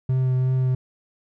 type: tone with vibrato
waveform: triangle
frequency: 129.1 Hz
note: C3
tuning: 23 cents flat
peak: -16 dBFS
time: 0.09-0.75 s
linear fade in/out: 5 ms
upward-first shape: triangle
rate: 2.8 Hz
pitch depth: 15 cents each way
effects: none